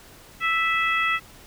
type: harmonic tone with a mistuned harmonic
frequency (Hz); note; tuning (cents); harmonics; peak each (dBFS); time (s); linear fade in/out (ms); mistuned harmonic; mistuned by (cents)
659.3; E5; 0; 2 / 3 / 4 / 5; -24 / -24 / -26 / -33; 0.4-1.2; 50; 4; -15
effects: pink hiss -48 dBFS RMS until 1.46 s